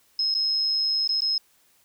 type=tone with dropouts; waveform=sine; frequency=5150 Hz; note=E8; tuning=41 cents flat; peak=-21 dBFS; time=0.19-1.38 s; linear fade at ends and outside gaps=2 ms; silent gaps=0.342-0.349 / 1.076-1.091 / 1.206-1.219 s; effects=white hiss -62 dBFS RMS until 1.84 s